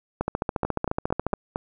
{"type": "two click trains", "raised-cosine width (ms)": 1, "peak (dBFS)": [-10, -12], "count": [17, 5], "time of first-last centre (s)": [[0.21, 1.337], [0.65, 1.559]], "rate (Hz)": [14.2, 4.4], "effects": []}